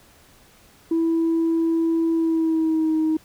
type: tone with pitch glide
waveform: sine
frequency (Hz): 329 to 314.9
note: E4 to D#4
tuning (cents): -3 to +21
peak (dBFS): -16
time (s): 0.91-3.17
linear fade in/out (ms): 5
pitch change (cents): -76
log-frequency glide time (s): 2.13-2.96
effects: tanh soft clip ceiling -15 dBFS + pink hiss -53 dBFS RMS until 3.24 s